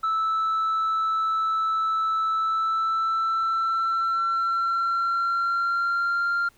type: tone with pitch glide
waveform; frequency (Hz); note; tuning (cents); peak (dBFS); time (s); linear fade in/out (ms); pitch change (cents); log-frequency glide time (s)
sine; 1313 to 1391.1; E6 to F6; -7 to -7; -19; 0.03-6.49; 10; +100; 2.34-6.32
effects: tanh soft clip ceiling -20 dBFS + pink hiss -60 dBFS RMS until 6.57 s